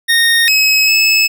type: tone with pitch steps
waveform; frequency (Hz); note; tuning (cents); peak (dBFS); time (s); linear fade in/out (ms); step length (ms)
25% pulse; 1851 / 2560 / 2597; A#6 / D#7 / E7; -13 / +49 / -26; -5; 0.08-1.28; 20; 400
effects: none